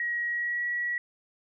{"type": "tone with pitch glide", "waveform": "sine", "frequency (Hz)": [1902, 1927.4], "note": ["A#6", "B6"], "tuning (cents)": [34, -43], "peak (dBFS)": -27, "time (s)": [0, 0.98], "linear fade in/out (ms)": 2, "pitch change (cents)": 23, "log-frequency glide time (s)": [0.29, 0.64], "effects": []}